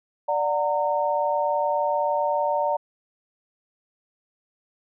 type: chord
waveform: sine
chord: D augmented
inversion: none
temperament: just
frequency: 587.3 / 734.2 / 917.7 Hz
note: D5 / F#5 / A#5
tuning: 0 / -14 / -27 cents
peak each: -24 / -28 / -24 dBFS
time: 0.28-2.77 s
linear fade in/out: 10 ms
effects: none